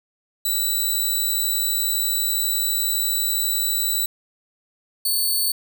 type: tone pair in turn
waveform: 5% pulse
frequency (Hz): 3951 / 4458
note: B7 / C#8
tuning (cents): 0 / +9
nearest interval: major second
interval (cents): 209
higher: second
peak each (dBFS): -12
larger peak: neither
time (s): 0.45-4.06 / 5.05-5.52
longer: first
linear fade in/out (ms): 5
effects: none